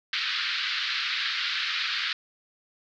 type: band-pass noise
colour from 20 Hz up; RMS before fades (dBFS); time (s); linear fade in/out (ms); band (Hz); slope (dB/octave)
white; -29; 0.13-2.13; 2; 1300 to 4500; 48
effects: none